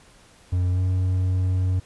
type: tone with pitch glide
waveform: triangle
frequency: 90.3 to 92.41 Hz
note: F#2 to F#2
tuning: -42 to -2 cents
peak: -17 dBFS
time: 0.52-1.8 s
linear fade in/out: 10 ms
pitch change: +40 cents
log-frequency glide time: 0.72-0.79 s
effects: pink hiss -53 dBFS RMS until 1.85 s + resampled to 24000 Hz